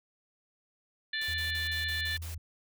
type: harmonic tone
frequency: 587.3 Hz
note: D5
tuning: in tune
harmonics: 3 / 4 / 5 / 6 / 7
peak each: -33 / -45 / -44 / -37 / -39 dBFS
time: 1.13-2.17 s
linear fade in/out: 5 ms
type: noise bursts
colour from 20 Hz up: white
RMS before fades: -46 dBFS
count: 7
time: 1.21-2.348 s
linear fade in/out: 5 ms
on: 130 ms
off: 38 ms
type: tone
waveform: sine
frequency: 82.41 Hz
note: E2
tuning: in tune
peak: -37 dBFS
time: 1.28-2.38 s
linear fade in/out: 5 ms
effects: none